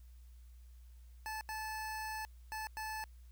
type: tone bursts at uneven times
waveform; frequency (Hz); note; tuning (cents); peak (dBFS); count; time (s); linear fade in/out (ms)
25% pulse; 870; A5; -20; -36; 4; 1.26-1.41 / 1.49-2.25 / 2.52-2.67 / 2.77-3.04; 0
effects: added 60 Hz sine -53 dBFS peak until 3.31 s + white hiss -73 dBFS RMS until 3.31 s